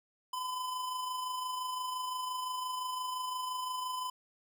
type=tone with amplitude modulation; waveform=square; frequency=1012 Hz; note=B5; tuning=42 cents sharp; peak=-34 dBFS; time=0.33-4.1 s; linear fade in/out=5 ms; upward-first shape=sine; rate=25.8 Hz; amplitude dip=35%; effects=none